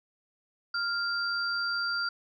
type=tone pair together; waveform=sine; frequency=1396.9 / 4699 Hz; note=F6 / D8; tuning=0 / 0 cents; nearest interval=octave + major sixth; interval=2100 cents; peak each=-29 / -33 dBFS; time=0.74-2.09 s; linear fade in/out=5 ms; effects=none